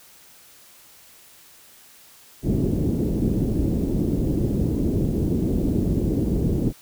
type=low-pass noise; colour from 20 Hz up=white; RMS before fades=-22 dBFS; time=2.42-6.73 s; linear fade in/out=50 ms; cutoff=330 Hz; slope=24 dB/octave; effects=white hiss -50 dBFS RMS until 6.81 s